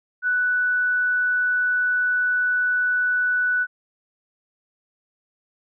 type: tone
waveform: sine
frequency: 1485 Hz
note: F#6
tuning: 6 cents sharp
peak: -18 dBFS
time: 0.22-3.67 s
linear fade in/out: 50 ms
effects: none